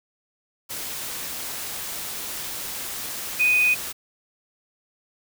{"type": "tone in noise", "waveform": "sine", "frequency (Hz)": 2489, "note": "D#7", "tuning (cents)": 0, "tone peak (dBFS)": -16, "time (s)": [3.39, 3.75], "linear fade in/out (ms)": 20, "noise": "white", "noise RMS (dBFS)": -32, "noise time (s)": [0.69, 3.93], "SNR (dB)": 13, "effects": []}